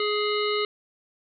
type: harmonic tone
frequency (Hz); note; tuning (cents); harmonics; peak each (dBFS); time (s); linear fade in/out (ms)
418.5; G#4; +13; 1 / 3 / 5 / 7 / 9 / 10; -25 / -30 / -32 / -33 / -35 / -35; 0-0.65; 2
effects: none